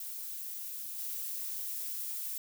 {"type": "noise with level steps", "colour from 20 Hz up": "violet", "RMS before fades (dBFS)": [-41, -38], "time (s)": [0, 2.38], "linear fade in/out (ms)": 2, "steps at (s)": 0.98, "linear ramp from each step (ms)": 2, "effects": []}